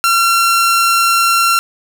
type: tone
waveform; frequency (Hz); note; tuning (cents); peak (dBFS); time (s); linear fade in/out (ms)
sawtooth; 1365; F6; -40; -6; 0.04-1.59; 0
effects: none